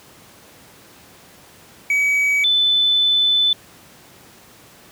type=tone pair in turn; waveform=triangle / sine; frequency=2273 / 3509 Hz; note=C#7 / A7; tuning=+43 / -5 cents; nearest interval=minor sixth; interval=752 cents; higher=second; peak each=-13 dBFS; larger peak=neither; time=1.9-2.44 / 2.44-3.53 s; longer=second; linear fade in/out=2 ms; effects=pink hiss -46 dBFS RMS until 4.91 s + high-pass 100 Hz 12 dB/octave